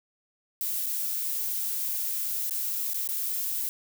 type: noise with dropouts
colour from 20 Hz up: violet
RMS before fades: -30 dBFS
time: 0.61-3.69 s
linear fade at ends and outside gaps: 0 ms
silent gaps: 0.86-0.865 / 2.496-2.509 / 2.934-2.944 / 3.075-3.089 s
effects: none